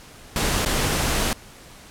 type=noise with dropouts; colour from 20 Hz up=pink; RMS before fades=-22 dBFS; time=0.36-1.33 s; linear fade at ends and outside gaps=1 ms; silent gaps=0.65-0.66 s; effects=pink hiss -45 dBFS RMS until 1.9 s + low-pass 12000 Hz 12 dB/octave